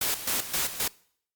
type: noise with tremolo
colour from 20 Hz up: white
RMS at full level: -27 dBFS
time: 0.01-0.88 s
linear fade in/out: 5 ms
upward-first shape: square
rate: 3.8 Hz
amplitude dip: 70%
effects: noise-tail reverb RT60 0.6 s tail -23 dB re dry + Opus 48 kbps